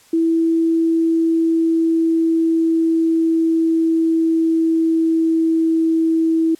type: tone with pitch glide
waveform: sine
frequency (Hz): 328.6 to 325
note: E4 to E4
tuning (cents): -5 to -24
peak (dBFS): -13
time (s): 0.13-6.55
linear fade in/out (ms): 5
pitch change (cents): -19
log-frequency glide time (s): 0.61-5.85
effects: white hiss -50 dBFS RMS until 6.59 s + low-pass 11000 Hz 12 dB/octave